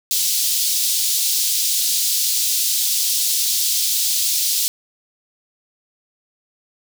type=high-pass noise; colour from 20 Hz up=pink; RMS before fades=-19 dBFS; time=0.11-4.68 s; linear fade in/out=0 ms; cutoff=3900 Hz; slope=24 dB/octave; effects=none